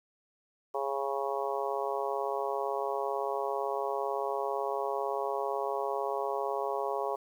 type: harmonic tone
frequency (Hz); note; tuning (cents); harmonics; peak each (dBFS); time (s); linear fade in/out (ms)
137.9; C#3; -9; 3 / 4 / 5 / 6 / 7 / 8; -35 / -36 / -37 / -38 / -38 / -39; 0.74-7.16; 10
effects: 10-bit